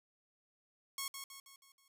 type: tone with echo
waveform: 5% pulse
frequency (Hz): 1095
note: C#6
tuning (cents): -22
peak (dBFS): -26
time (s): 0.98-1.08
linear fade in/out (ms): 2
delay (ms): 160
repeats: 5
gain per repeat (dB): -6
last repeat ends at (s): 1.88
effects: none